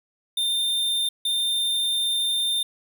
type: tone bursts at uneven times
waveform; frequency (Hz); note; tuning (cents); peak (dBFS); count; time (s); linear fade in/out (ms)
square; 3611; A7; +44; -22; 2; 0.37-1.09 / 1.25-2.63; 5
effects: none